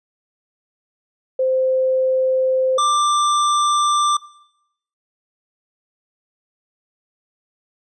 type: tone pair in turn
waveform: sine / square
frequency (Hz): 520 / 1182.3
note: C5 / D6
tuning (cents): -11 / +11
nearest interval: octave + major second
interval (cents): 1422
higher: second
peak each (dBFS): -15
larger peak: neither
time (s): 1.39-2.78 / 2.78-4.17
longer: neither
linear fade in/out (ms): 5
effects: noise-tail reverb RT60 0.8 s tail -20 dB re dry + resampled to 22050 Hz